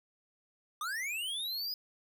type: linear sweep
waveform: square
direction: up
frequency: 1164 to 5020 Hz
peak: -35 dBFS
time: 0.81-1.74 s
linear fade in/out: 2 ms
effects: none